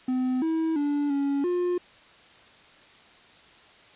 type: tone with pitch steps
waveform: triangle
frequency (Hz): 255.2 / 322.9 / 289.4 / 280.3 / 355.4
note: C4 / E4 / D4 / C#4 / F4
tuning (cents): -43 / -36 / -25 / +19 / +30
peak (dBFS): -21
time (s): 0.08-1.78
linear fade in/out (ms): 5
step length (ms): 340
effects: white hiss -53 dBFS RMS until 3.95 s + resampled to 8000 Hz